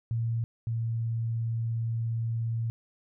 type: tone pair in turn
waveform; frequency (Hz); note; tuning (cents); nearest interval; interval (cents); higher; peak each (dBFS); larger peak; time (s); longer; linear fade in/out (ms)
sine; 115.2 / 114.63; A#2 / A#2; -20 / -29; unison; 9; first; -26 / -27; first; 0.11-0.44 / 0.67-2.7; second; 0
effects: none